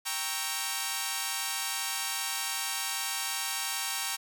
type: chord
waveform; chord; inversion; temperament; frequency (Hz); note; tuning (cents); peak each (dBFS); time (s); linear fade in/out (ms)
5% pulse; G diminished seventh; none; equal; 784 / 932.3 / 1108.7 / 1318.5; G5 / Bb5 / Db6 / Fb6; 0 / 0 / 0 / 0; -24 / -23 / -25 / -27; 0.05-4.17; 20
effects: none